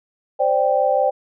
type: chord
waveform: sine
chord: C suspended second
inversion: none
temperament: just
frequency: 523.3 / 588.7 / 784.9 Hz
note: C5 / D5 / G5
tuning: 0 / +4 / +2 cents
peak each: -19 dBFS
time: 0.39-1.11 s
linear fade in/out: 20 ms
effects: none